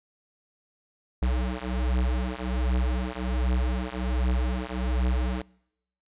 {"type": "beating tone pair", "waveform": "square", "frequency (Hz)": [61.74, 63.04], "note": ["B1", "B1"], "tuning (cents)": [0, 36], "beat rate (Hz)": 1.3, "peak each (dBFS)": -28, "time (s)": [1.22, 5.42], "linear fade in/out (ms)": 5, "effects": ["noise-tail reverb RT60 0.8 s tail -25 dB re dry", "resampled to 8000 Hz"]}